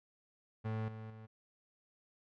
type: tone with level steps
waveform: 35% pulse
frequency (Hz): 110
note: A2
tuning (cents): 0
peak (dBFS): -34 / -43 / -48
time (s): 0.64-1.27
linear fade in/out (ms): 20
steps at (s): 0.88 / 1.1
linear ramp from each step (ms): 5
effects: low-pass 2000 Hz 12 dB/octave